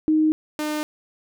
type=tone pair in turn; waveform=sine / sawtooth; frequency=311.1 / 302.9 Hz; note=D#4 / D#4; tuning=0 / -46 cents; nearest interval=unison; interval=46 cents; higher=first; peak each=-15 / -20 dBFS; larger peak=first; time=0.08-0.32 / 0.59-0.83 s; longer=neither; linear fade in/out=0 ms; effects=none